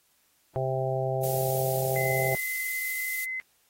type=harmonic tone; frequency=131.7 Hz; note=C3; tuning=12 cents sharp; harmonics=1 / 3 / 4 / 5 / 6; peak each=-30 / -33 / -33 / -31 / -35 dBFS; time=0.56-2.35 s; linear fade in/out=0 ms
type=noise; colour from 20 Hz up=violet; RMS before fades=-33 dBFS; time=1.23-3.25 s; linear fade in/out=5 ms
type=tone; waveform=sine; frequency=2048 Hz; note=C7; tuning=38 cents flat; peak=-30 dBFS; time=1.96-3.4 s; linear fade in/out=0 ms
effects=white hiss -67 dBFS RMS until 3.69 s + AAC 48 kbps